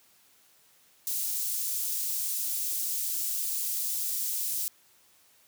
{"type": "high-pass noise", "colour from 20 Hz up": "white", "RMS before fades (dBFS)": -31, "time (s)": [1.07, 4.68], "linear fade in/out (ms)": 0, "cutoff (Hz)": 6500, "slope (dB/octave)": 12, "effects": ["white hiss -62 dBFS RMS until 5.47 s", "high-pass 80 Hz 12 dB/octave"]}